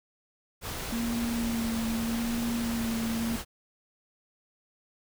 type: noise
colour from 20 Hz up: pink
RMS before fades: -36 dBFS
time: 0.61-3.45 s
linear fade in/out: 50 ms
type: tone with vibrato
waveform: sine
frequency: 230.9 Hz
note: A#3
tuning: 16 cents flat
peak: -28 dBFS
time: 0.92-3.36 s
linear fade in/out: 5 ms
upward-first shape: sine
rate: 0.82 Hz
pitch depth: 27 cents each way
effects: none